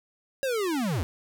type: linear sweep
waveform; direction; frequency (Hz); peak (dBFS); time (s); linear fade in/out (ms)
square; down; 554.4 to 69.3; -26; 0.43-1.03; 0
effects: none